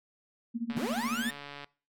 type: tone with tremolo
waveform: sine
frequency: 233.1 Hz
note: A#3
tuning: in tune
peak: -28 dBFS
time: 0.54-1.31 s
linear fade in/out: 20 ms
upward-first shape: sine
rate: 14 Hz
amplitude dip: 90%
type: click train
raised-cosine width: 0.3 ms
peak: -27 dBFS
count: 136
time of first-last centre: 0.7-1.644 s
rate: 143 Hz
type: linear sweep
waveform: 30% pulse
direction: up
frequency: 103.83 to 1864.7 Hz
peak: -30 dBFS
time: 0.76-1.31 s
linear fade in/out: 10 ms
effects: noise-tail reverb RT60 0.4 s tail -23 dB re dry